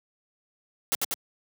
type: noise with echo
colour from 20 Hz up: white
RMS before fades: -25 dBFS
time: 0.92-0.95 s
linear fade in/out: 0 ms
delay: 95 ms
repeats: 2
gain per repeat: -2 dB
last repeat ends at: 1.14 s
effects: high-pass 150 Hz 12 dB/octave